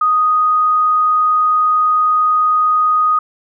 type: tone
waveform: sine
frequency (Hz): 1244.5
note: D#6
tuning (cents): 0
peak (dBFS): -10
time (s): 0.01-3.19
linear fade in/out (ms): 5
effects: none